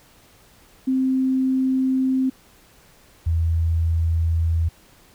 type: tone pair in turn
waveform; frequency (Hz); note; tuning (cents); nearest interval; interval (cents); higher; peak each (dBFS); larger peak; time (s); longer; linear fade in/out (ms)
sine; 261.6 / 82.4; C4 / E2; 0 / 0; octave + minor sixth; 2000; first; -17 / -17; neither; 0.87-2.3 / 3.26-4.69; neither; 10
effects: pink hiss -53 dBFS RMS until 5.14 s